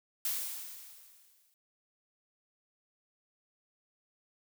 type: noise with exponential decay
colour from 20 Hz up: blue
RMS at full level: -32 dBFS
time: 0.25-1.54 s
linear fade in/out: 1 ms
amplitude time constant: 280 ms
effects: none